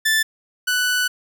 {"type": "tone pair in turn", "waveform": "sawtooth", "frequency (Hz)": [1760, 1487.7], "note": ["A6", "F#6"], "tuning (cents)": [0, 9], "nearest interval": "minor third", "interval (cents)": 291, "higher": "first", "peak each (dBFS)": [-12, -14], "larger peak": "first", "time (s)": [[0.05, 0.23], [0.67, 1.08]], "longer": "second", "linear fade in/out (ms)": 10, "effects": []}